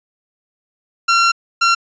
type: tone bursts at uneven times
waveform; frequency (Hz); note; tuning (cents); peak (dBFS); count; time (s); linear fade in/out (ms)
sawtooth; 1368; F6; -36; -7; 2; 1.08-1.32 / 1.61-1.75; 10
effects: resampled to 16000 Hz